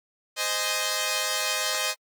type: chord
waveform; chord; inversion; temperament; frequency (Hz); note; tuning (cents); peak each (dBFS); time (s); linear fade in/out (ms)
5% pulse; Ab major; first; equal with one note detuned; 519.6 / 622.3 / 830.6; C5 / Eb5 / Ab5; -12 / 0 / 0; -18 / -16 / -20; 0.36-1.95; 50
effects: AAC 64 kbps